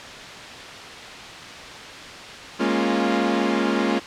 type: chord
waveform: sawtooth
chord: Bb minor seventh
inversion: third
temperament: equal with one note detuned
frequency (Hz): 207.7 / 233.1 / 274.3 / 349.2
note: Ab3 / Bb3 / Db4 / F4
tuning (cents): 0 / 0 / -18 / 0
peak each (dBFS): -21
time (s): 2.59-4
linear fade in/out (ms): 20
effects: white hiss -36 dBFS RMS until 4.06 s + low-pass 4000 Hz 12 dB/octave